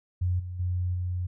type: tone with level steps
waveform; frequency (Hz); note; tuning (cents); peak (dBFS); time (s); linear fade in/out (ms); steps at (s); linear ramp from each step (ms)
sine; 90; F#2; -47; -23 / -33 / -25 / -27; 0.21-1.27; 10; 0.39 / 0.59 / 0.94; 10
effects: none